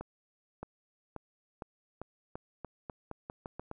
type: accelerating click train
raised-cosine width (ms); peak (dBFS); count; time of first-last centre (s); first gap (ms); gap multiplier
1; -26; 13; 0.01-3.714; 620; 0.86
effects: none